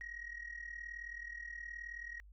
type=tone with amplitude modulation; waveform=sine; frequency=1890 Hz; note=A#6; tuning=23 cents sharp; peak=-39 dBFS; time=0.01-2.2 s; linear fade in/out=0 ms; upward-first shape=sine; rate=38.9 Hz; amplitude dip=80%; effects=tanh soft clip ceiling -38 dBFS + added 50 Hz sine -55 dBFS peak until 2.32 s